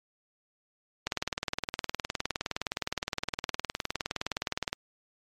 click train, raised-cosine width 0.2 ms, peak -12 dBFS, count 72, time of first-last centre 1.07-4.73 s, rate 19.4 Hz, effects MP3 64 kbps

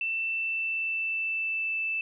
sine tone with pitch glide, 2670 to 2642 Hz, E7 to E7, +22 to +3 cents, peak -27 dBFS, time 0.01-2.01 s, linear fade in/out 2 ms, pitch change -19 cents, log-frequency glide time 0.28-1.77 s, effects none

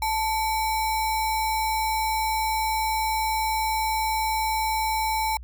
sine tone with sample-and-hold, 880 Hz, A5, in tune, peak -22 dBFS, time 0.02-5.37 s, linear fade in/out 2 ms, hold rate 3150 Hz, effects added 60 Hz sine -37 dBFS peak until 5.43 s

